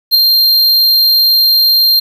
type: tone with ADSR envelope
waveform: square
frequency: 4186 Hz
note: C8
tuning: in tune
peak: -3 dBFS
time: 0.11-2 s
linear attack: 35 ms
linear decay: 9 ms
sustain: -4 dB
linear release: 11 ms
effects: 7-bit